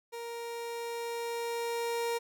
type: tone with level ramp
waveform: 30% pulse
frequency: 468 Hz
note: A#4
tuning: 7 cents sharp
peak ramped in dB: -36 to -27 dBFS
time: 0.12-2.19 s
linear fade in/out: 20 ms
effects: none